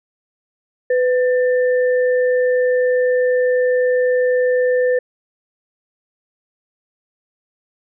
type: tone pair together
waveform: sine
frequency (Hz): 500.6 / 1784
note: B4 / A6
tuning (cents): +23 / +23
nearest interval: octave + minor seventh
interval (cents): 2200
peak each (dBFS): -13 / -25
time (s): 0.9-4.99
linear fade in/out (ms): 5
effects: none